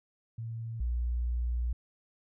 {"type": "tone pair in turn", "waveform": "sine", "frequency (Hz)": [114.1, 59.8], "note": ["A#2", "A#1"], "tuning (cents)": [-37, 45], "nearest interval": "major seventh", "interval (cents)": 1118, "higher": "first", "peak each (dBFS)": [-35, -28], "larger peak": "second", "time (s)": [[0.38, 0.8], [0.8, 1.73]], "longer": "second", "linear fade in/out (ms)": 5, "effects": []}